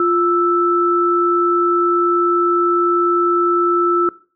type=tone pair together; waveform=sine; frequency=349.2 / 1319.4 Hz; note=F4 / E6; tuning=0 / +1 cents; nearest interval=octave + major seventh; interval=2301 cents; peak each=-15 dBFS; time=0-4.09 s; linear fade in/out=2 ms; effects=noise-tail reverb RT60 0.4 s tail -20 dB re dry